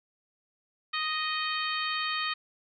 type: harmonic tone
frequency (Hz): 622.3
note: D#5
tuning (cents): 0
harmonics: 2 / 3 / 4 / 5 / 6 / 7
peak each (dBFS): -33 / -35 / -36 / -37 / -38 / -38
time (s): 0.93-2.34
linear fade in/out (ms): 10
effects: none